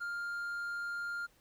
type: tone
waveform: triangle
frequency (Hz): 1402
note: F6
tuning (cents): +6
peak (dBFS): -34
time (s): 0-1.27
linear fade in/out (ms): 20
effects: pink hiss -68 dBFS RMS until 1.4 s